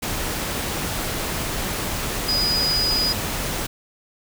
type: tone in noise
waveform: sine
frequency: 4943 Hz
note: D#8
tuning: 12 cents flat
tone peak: -19 dBFS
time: 2.28-3.13 s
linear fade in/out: 10 ms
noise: pink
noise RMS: -26 dBFS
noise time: 0.02-3.67 s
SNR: +4 dB
effects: none